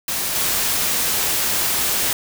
white noise with level steps, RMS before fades -23 / -20 dBFS, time 0.08-2.13 s, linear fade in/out 2 ms, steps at 0.35 s, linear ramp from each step 10 ms, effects none

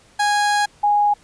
30% pulse / sine tone pair in turn, 826 / 826 Hz, G#5 / G#5, -10 / -10 cents, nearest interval unison, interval 0 cents, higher neither, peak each -13 dBFS, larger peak neither, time 0.19-0.66 / 0.83-1.14 s, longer first, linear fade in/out 10 ms, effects pink hiss -52 dBFS RMS until 1.23 s + resampled to 22050 Hz

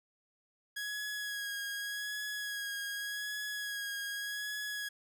sawtooth tone with vibrato, 1661.2 Hz, G#6, in tune, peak -33 dBFS, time 0.76-4.89 s, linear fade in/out 10 ms, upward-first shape sine, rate 0.85 Hz, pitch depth 26 cents each way, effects none

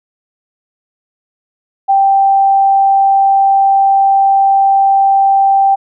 sine tone, 784 Hz, G5, in tune, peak -6 dBFS, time 1.88-5.76 s, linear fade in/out 20 ms, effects none

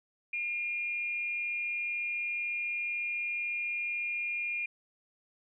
sine tone with amplitude modulation, 2414 Hz, D7, 47 cents sharp, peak -29 dBFS, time 0.33-4.66 s, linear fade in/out 5 ms, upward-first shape sine, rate 280 Hz, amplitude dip 45%, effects none

